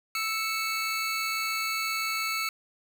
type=tone pair together; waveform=25% pulse; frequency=1318.5 / 2217 Hz; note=E6 / C#7; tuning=0 / 0 cents; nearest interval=major sixth; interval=900 cents; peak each=-27 dBFS; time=0.15-2.49 s; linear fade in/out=2 ms; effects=9-bit